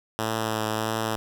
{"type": "tone with vibrato", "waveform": "5% pulse", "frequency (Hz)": 110, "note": "A2", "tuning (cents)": 0, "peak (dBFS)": -14, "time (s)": [0.19, 1.16], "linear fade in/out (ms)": 0, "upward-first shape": "triangle", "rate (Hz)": 1.6, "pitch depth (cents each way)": 24, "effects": []}